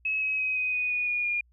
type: tone with pitch steps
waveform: sine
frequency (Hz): 2573 / 2551 / 2529 / 2507 / 2485 / 2464 / 2443 / 2422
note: E7 / D#7 / D#7 / D#7 / D#7 / D#7 / D#7 / D#7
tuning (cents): -43 / +43 / +28 / +12 / -3 / -17 / -32 / -47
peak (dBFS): -25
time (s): 0.05-1.41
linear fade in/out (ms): 5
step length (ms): 170
effects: added 60 Hz sine -59 dBFS peak until 1.52 s